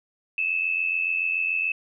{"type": "tone pair together", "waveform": "sine", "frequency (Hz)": [2550, 2637], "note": ["D#7", "E7"], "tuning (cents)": [42, 0], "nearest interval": "minor second", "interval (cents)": 58, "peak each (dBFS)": [-27, -24], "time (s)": [0.38, 1.72], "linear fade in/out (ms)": 2, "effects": []}